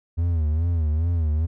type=tone with vibrato; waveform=triangle; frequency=80.9 Hz; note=E2; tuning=32 cents flat; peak=-17 dBFS; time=0.17-1.47 s; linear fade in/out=20 ms; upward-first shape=sine; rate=2.4 Hz; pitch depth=120 cents each way; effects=none